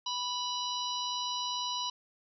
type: harmonic tone with a mistuned harmonic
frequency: 987.8 Hz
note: B5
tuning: in tune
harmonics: 1 / 3 / 4 / 5 / 6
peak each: -36 / -38 / -37 / -43 / -43 dBFS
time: 0.06-1.9 s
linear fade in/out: 5 ms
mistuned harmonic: 6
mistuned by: -75 cents
effects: none